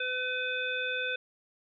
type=harmonic tone; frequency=505 Hz; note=B4; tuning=39 cents sharp; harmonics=1 / 3 / 5 / 7; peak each=-37 / -33 / -35 / -38 dBFS; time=0-1.16 s; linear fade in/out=5 ms; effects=none

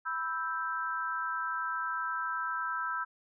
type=chord; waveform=sine; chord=E minor; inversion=second; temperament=equal; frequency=987.8 / 1318.5 / 1568 Hz; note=B5 / E6 / G6; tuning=0 / 0 / 0 cents; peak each=-38 / -34 / -36 dBFS; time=0.05-3.05 s; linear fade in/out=20 ms; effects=none

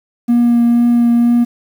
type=tone with vibrato; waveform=triangle; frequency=237.5 Hz; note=A#3; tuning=33 cents sharp; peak=-5 dBFS; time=0.28-1.45 s; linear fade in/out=20 ms; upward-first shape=triangle; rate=2.1 Hz; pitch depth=13 cents each way; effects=tanh soft clip ceiling -3 dBFS + 7-bit

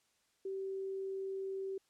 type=tone; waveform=sine; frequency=385.9 Hz; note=G4; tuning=27 cents flat; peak=-37 dBFS; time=0.45-1.78 s; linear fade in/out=5 ms; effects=white hiss -75 dBFS RMS until 1.89 s + low-pass 9000 Hz 12 dB/octave

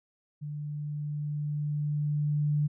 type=tone with level ramp; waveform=sine; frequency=148.1 Hz; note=D3; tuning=15 cents sharp; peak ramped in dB=-34 to -23 dBFS; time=0.41-2.68 s; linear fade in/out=20 ms; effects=none

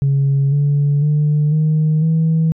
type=tone with pitch steps; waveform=sine; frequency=138.59 / 143.89 / 149.4 / 155.11 / 161.05 Hz; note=C#3 / D3 / D3 / D#3 / E3; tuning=0 / -35 / +30 / -5 / -40 cents; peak=-10 dBFS; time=0.02-2.52 s; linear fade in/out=0 ms; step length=500 ms; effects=tanh soft clip ceiling -9 dBFS

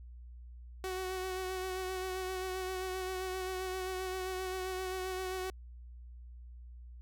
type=tone with vibrato; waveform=sawtooth; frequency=372.7 Hz; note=F#4; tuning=13 cents sharp; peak=-32 dBFS; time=0.84-5.5 s; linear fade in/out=0 ms; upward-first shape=sine; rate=7.6 Hz; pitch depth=22 cents each way; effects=added 60 Hz sine -47 dBFS peak until 7.01 s

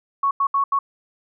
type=tone bursts at uneven times; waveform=sine; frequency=1108.7 Hz; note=C#6; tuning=in tune; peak=-16 dBFS; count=4; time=0.23-0.31 / 0.4-0.47 / 0.54-0.64 / 0.72-0.79 s; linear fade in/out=5 ms; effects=none

